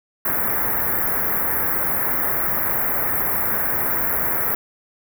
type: band-stop noise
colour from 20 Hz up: white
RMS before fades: -21 dBFS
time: 0.25-4.55 s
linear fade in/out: 5 ms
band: 2000 to 12000 Hz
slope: 48 dB/octave
effects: none